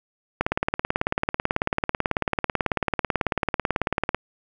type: click train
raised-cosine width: 0.5 ms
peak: -6 dBFS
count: 69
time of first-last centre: 0.41-4.146 s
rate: 18.2 Hz
effects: none